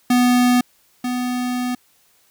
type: tone pair in turn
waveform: square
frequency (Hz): 246.9 / 248.3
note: B3 / B3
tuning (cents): 0 / +9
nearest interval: unison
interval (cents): 9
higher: second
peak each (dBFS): -13 / -21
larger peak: first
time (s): 0.1-0.61 / 1.04-1.75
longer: second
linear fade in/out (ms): 5
effects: white hiss -58 dBFS RMS until 2.3 s